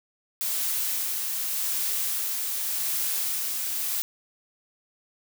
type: noise with tremolo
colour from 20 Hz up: blue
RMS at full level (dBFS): -27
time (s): 0.41-4.02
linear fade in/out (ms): 0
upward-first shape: sine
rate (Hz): 0.86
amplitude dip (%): 25
effects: none